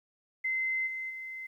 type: tone with level steps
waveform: sine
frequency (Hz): 2064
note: C7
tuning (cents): -24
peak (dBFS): -28 / -34 / -38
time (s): 0.44-1.47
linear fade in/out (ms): 10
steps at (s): 0.86 / 1.09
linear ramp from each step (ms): 20
effects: 11-bit